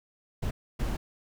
brown noise bursts at uneven times, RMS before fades -30 dBFS, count 2, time 0.42-0.51 / 0.79-0.97 s, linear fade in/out 10 ms, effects none

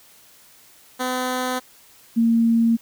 10% pulse / sine tone pair in turn, 253.8 / 229.8 Hz, B3 / A#3, +47 / -25 cents, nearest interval major second, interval 172 cents, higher first, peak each -14 dBFS, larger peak neither, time 0.99-1.6 / 2.16-2.77 s, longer neither, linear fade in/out 20 ms, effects white hiss -51 dBFS RMS until 2.81 s

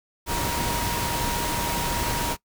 sine tone in noise, 946 Hz, A#5, 25 cents sharp, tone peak -29 dBFS, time 0.26-2.37 s, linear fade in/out 50 ms, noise pink, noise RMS -27 dBFS, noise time 0.26-2.37 s, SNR -5 dB, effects noise-tail reverb RT60 0.1 s tail -21 dB re dry

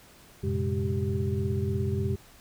sine tone cluster, 90.9 / 114.2 / 130.8 / 204.5 / 389.6 Hz, F#2 / A#2 / C3 / G#3 / G4, -30 / -35 / 0 / -26 / -11 cents, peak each -29 / -33 / -32 / -34 / -33 dBFS, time 0.43-2.16 s, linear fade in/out 10 ms, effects pink hiss -54 dBFS RMS until 2.4 s

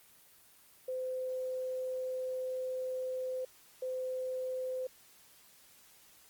sine tone bursts at uneven times, 513 Hz, C5, 34 cents flat, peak -34 dBFS, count 2, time 0.88-3.45 / 3.82-4.87 s, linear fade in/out 5 ms, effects white hiss -61 dBFS RMS until 6.29 s + Opus 24 kbps

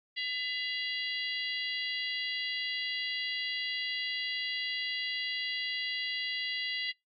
harmonic tone with a mistuned harmonic, 669 Hz, E5, 25 cents sharp, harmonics 3 / 4 / 5 / 6 / 7, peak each -36 / -38 / -40 / -42 / -43 dBFS, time 0.16-6.92 s, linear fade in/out 20 ms, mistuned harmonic 4, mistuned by +100 cents, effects noise-tail reverb RT60 0.2 s tail -23 dB re dry + AAC 32 kbps

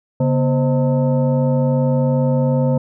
sine tone with frequency modulation, 139.7 Hz, C#3, 14 cents sharp, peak -13 dBFS, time 0.2-2.78 s, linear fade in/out 5 ms, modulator 382 Hz, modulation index 1.1, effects none

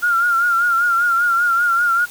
sine tone with vibrato, 1396.9 Hz, F6, in tune, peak -13 dBFS, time 0.02-2.06 s, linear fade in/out 20 ms, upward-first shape triangle, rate 5.1 Hz, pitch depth 69 cents each way, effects white hiss -38 dBFS RMS until 2.1 s

